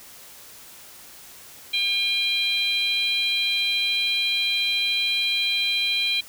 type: tone cluster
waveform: sine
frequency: 2406 / 3207 / 3994 Hz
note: D7 / G7 / B7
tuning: +41 / +39 / +19 cents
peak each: -24 dBFS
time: 1.73-6.21 s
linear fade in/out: 10 ms
effects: tanh soft clip ceiling -14 dBFS + white hiss -45 dBFS RMS until 6.28 s